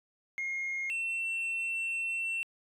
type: tone pair in turn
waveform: sine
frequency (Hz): 2142 / 2699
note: C7 / E7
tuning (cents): +40 / +40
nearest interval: major third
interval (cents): 400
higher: second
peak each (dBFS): -30 / -28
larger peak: second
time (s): 0.38-0.9 / 0.9-2.43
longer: second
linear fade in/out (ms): 0
effects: tanh soft clip ceiling -30 dBFS